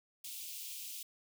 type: high-pass noise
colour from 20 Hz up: white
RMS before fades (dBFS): -45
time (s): 0.24-1.03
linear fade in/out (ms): 5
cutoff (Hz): 2500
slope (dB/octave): 48
effects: none

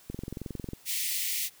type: click train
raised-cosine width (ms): 3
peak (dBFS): -23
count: 15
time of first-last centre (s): 0.1-0.733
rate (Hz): 22.1
type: high-pass noise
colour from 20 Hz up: white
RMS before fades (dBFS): -31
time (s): 0.85-1.5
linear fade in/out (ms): 50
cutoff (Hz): 1900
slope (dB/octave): 96
effects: white hiss -57 dBFS RMS until 1.6 s

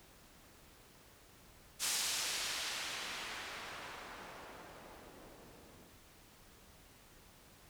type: noise with low-pass filter sweep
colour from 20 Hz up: blue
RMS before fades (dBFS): -43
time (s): 1.79-5.91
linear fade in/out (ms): 50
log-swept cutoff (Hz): 7700 to 290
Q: 0.7
effects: pink hiss -61 dBFS RMS until 7.69 s

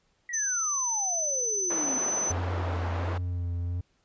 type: exponential sweep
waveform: sine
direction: down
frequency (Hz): 1975 to 246.9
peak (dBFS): -34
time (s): 0.29-1.98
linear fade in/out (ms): 2
type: tone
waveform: sine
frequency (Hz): 6070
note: F#8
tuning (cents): +43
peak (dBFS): -26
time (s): 0.33-2.32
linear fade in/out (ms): 10
type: band-pass noise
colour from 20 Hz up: white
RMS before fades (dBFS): -36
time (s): 1.7-3.18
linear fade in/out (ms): 5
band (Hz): 250 to 930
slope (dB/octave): 12
type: tone with vibrato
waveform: triangle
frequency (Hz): 88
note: F2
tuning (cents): +14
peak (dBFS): -26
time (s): 2.3-3.81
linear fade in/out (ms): 5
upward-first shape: sine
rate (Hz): 1.4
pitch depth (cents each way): 25
effects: pink hiss -70 dBFS RMS until 4.04 s + resampled to 16000 Hz

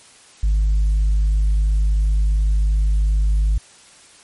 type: tone with tanh clipping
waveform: sine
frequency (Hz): 51.4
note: G#1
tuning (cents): -17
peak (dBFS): -14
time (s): 0.43-3.58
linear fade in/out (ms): 5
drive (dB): 1
effects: white hiss -47 dBFS RMS until 4.23 s + MP3 48 kbps

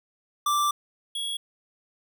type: tone pair in turn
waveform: square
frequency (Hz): 1174.7 / 3335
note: D6 / G#7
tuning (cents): 0 / +7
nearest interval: octave + tritone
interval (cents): 1807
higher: second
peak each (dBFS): -22 / -29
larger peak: first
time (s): 0.46-0.71 / 1.15-1.37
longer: first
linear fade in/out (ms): 5
effects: none

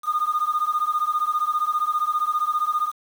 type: beating tone pair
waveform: sine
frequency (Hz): 1216 / 1231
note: D#6 / D#6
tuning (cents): -40 / -19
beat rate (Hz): 15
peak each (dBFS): -22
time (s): 0.03-2.92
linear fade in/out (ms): 50
effects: tanh soft clip ceiling -15 dBFS + 7-bit

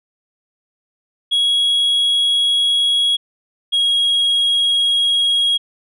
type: tone pair in turn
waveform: sine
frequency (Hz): 3323 / 3294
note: G#7 / G#7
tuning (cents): 0 / -15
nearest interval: unison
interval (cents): 15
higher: first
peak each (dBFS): -10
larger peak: neither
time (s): 1.31-3.17 / 3.72-5.58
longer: neither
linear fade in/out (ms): 20
effects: tanh soft clip ceiling -12 dBFS

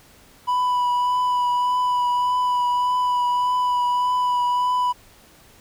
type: tone with vibrato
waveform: triangle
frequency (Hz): 987.8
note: B5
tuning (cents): 0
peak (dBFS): -16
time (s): 0.47-4.93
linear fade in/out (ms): 20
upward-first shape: triangle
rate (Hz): 1.7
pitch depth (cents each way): 18
effects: pink hiss -51 dBFS RMS until 5.6 s

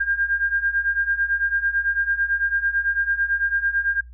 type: beating tone pair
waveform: sine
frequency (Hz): 1600 / 1609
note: G6 / G6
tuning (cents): +35 / +45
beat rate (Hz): 9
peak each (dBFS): -24 / -21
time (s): 0-4.01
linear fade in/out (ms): 10
effects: noise-tail reverb RT60 0.2 s tail -25 dB re dry + added 60 Hz sine -39 dBFS peak until 4.13 s

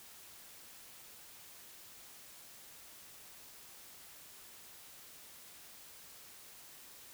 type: silence
effects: white hiss -55 dBFS RMS until 7.13 s

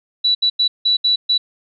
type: tone bursts at uneven times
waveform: sine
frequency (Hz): 3943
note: B7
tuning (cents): -4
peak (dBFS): -12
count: 6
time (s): 0.24-0.35 / 0.42-0.5 / 0.59-0.68 / 0.85-0.97 / 1.04-1.16 / 1.29-1.38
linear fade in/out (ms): 10
effects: none

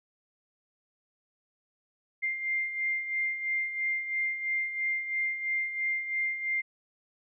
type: beating tone pair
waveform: sine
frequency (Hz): 2102 / 2105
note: C7 / C7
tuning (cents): +7 / +10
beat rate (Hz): 3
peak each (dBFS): -29 / -36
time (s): 2.22-6.62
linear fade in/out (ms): 20
effects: none

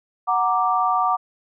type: chord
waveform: sine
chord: Gb augmented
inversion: none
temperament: equal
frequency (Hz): 740 / 932.3 / 1174.7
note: Gb5 / Bb5 / D6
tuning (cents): 0 / 0 / 0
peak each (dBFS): -21 / -24 / -20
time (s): 0.27-1.17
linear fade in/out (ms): 20
effects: none

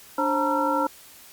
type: tone cluster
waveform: sine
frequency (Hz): 292 / 533 / 900 / 951 / 1356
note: D4 / C5 / A5 / A#5 / E6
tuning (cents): -10 / +32 / +39 / +34 / +49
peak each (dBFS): -27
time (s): 0.18-0.87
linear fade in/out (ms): 5
effects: white hiss -48 dBFS RMS until 1.32 s + Opus 48 kbps

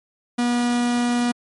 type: tone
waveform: 45% pulse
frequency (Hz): 241.6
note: B3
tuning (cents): -38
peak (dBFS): -18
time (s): 0.38-1.32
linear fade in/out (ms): 10
effects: MP3 48 kbps

